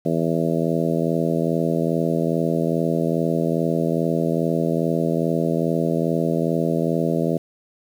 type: harmonic tone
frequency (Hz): 82.41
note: E2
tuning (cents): 0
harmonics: 2 / 3 / 4 / 5 / 6 / 7 / 8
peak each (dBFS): -23 / -25 / -26 / -27 / -28 / -28 / -29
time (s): 0.05-7.38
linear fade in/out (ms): 10
effects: 8-bit